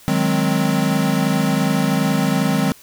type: chord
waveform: square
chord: Ab dominant seventh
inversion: second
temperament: equal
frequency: 155.56 / 185 / 207.7 / 261.6 Hz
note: Eb3 / Gb3 / Ab3 / C4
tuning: 0 / 0 / 0 / 0 cents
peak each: -22 dBFS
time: 0.08-2.72 s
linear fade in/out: 0 ms
effects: white hiss -46 dBFS RMS until 2.82 s